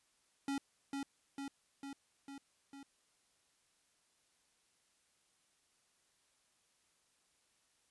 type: tone with echo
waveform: square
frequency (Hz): 277.2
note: C#4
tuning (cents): 0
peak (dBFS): -36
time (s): 0.48-0.58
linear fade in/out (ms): 2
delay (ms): 450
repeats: 5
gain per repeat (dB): -3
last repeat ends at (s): 2.83
effects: white hiss -75 dBFS RMS until 7.9 s + resampled to 24000 Hz